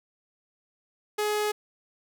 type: tone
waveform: sawtooth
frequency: 420.6 Hz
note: G#4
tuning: 22 cents sharp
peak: -21 dBFS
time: 1.18-1.52 s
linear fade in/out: 10 ms
effects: none